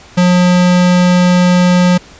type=tone; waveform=square; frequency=179.2 Hz; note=F3; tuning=45 cents sharp; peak=-7 dBFS; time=0.17-1.98 s; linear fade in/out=10 ms; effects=pink hiss -38 dBFS RMS until 2.19 s + resampled to 16000 Hz